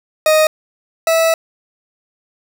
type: tone pair in turn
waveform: 40% pulse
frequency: 622.3 / 653.4 Hz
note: D#5 / E5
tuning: 0 / -15 cents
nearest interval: minor second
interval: 85 cents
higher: second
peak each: -8 / -10 dBFS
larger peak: first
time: 0.26-0.47 / 1.07-1.34 s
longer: second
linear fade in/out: 2 ms
effects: none